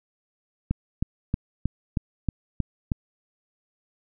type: click train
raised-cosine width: 5 ms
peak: -11 dBFS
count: 8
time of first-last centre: 0.71-2.918 s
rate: 3.17 Hz
effects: none